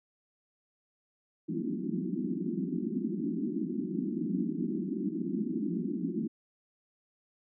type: band-pass noise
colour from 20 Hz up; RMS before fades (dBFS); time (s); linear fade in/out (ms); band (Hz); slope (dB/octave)
pink; -33; 1.48-6.28; 10; 170 to 360; 96
effects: none